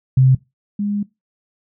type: tone pair in turn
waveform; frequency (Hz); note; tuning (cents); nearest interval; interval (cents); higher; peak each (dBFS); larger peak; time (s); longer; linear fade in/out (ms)
sine; 130.81 / 204.6; C3 / G#3; 0 / -26; minor sixth; 774; second; -8 / -18; first; 0.17-0.35 / 0.79-1.03; second; 5
effects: noise-tail reverb RT60 0.2 s tail -20 dB re dry